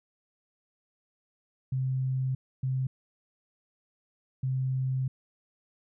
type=tone bursts at uneven times; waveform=sine; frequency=130.81 Hz; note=C3; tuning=in tune; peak=-26 dBFS; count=3; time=1.72-2.35 / 2.63-2.87 / 4.43-5.08 s; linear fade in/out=5 ms; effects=none

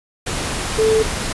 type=tone in noise; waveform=sine; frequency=439.6 Hz; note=A4; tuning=2 cents flat; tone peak=-12 dBFS; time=0.78-1.03 s; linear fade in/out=10 ms; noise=pink; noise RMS=-23 dBFS; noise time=0.26-1.33 s; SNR=+8 dB; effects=resampled to 24000 Hz

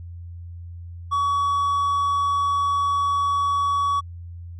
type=tone; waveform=triangle; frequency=1130 Hz; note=C#6; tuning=33 cents sharp; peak=-17 dBFS; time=1.11-4.01 s; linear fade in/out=20 ms; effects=added 86 Hz sine -34 dBFS peak until 4.59 s + resampled to 24000 Hz

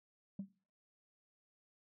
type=tone with exponential decay; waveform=sine; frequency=196 Hz; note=G3; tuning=in tune; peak=-34 dBFS; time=0.39-0.49 s; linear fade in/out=5 ms; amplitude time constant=21 ms; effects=noise-tail reverb RT60 0.4 s tail -20 dB re dry + tanh soft clip ceiling -36 dBFS

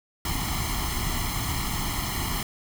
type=noise with comb filter; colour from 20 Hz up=pink; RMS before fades=-28 dBFS; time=0.25-2.43 s; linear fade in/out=2 ms; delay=0.96 ms; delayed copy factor=+0.85; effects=none

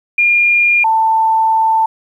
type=tone pair in turn; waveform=sine; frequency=2412 / 889 Hz; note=D7 / A5; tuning=+46 / +18 cents; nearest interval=octave + perfect fourth; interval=1728 cents; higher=first; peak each=-8 / -9 dBFS; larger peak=first; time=0.18-0.84 / 0.84-1.86 s; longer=second; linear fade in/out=5 ms; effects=8-bit

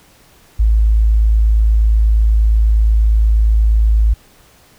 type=tone; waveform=sine; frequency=54.2 Hz; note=A1; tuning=25 cents flat; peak=-8 dBFS; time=0.59-4.14 s; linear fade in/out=10 ms; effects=pink hiss -48 dBFS RMS until 4.78 s

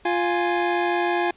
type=tone pair together; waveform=25% pulse; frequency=349.2 / 830.5 Hz; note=F4 / G#5; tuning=0 / 0 cents; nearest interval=octave + minor third; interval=1500 cents; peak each=-18 / -21 dBFS; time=0.05-1.31 s; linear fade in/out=5 ms; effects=pink hiss -55 dBFS RMS until 1.36 s + resampled to 8000 Hz

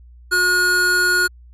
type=tone pair together; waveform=square; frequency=362.4 / 1442 Hz; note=F#4 / F#6; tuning=-36 / -45 cents; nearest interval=2 octaves; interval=2391 cents; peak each=-26 / -15 dBFS; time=0.31-1.28 s; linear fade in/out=20 ms; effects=added 60 Hz sine -41 dBFS peak until 1.53 s + resampled to 32000 Hz

